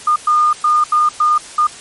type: tone bursts at uneven times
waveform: sine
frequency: 1218 Hz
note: D#6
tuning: 37 cents flat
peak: -9 dBFS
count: 6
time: 0.07-0.16 / 0.27-0.53 / 0.64-0.84 / 0.92-1.09 / 1.2-1.38 / 1.58-1.67 s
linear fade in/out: 5 ms
effects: white hiss -34 dBFS RMS until 1.8 s + MP3 48 kbps